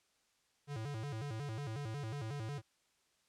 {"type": "tone with vibrato", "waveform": "square", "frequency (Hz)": 126.2, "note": "B2", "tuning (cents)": 38, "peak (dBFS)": -40, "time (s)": [0.67, 2.62], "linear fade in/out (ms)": 50, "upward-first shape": "square", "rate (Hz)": 5.5, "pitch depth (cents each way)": 230, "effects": ["white hiss -75 dBFS RMS until 3.28 s", "low-pass 8000 Hz 12 dB/octave"]}